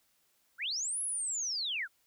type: linear two-way sweep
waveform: sine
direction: up then down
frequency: 1300 to 10910 to 1300 Hz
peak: -32 dBFS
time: 0.58-1.88 s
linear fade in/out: 50 ms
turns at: 1.02 s
effects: white hiss -72 dBFS RMS until 2.06 s